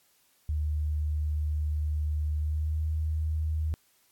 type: tone with pitch glide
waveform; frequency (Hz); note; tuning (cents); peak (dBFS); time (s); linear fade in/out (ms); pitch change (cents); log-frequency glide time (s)
sine; 75.7 to 78.05; D#2 to D#2; -47 to +6; -26; 0.49-3.74; 0; +53; 2.37-2.84
effects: white hiss -66 dBFS RMS until 4.11 s + AAC 64 kbps